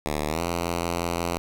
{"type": "tone with pitch glide", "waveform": "5% pulse", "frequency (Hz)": [75, 85.66], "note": ["D2", "F2"], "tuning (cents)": [37, -33], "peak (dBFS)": -14, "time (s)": [0.06, 1.38], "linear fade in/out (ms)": 0, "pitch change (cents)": 230, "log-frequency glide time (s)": [0.28, 0.42], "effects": []}